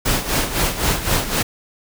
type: noise with tremolo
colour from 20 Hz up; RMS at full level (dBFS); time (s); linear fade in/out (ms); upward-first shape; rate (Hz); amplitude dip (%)
pink; -17; 0.05-1.43; 10; sine; 3.9; 70
effects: none